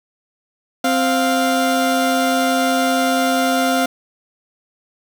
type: tone pair together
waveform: 30% pulse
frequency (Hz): 261.6 / 699.3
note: C4 / F5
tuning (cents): 0 / +2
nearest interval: octave + perfect fourth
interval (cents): 1702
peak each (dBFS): -15 / -15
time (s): 0.84-3.86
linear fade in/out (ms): 5
effects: none